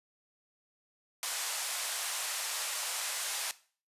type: band-pass noise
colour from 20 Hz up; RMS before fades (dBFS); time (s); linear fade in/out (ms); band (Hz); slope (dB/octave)
white; -36; 1.23-3.51; 0; 610 to 11000; 24
effects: noise-tail reverb RT60 0.4 s tail -17 dB re dry + resampled to 32000 Hz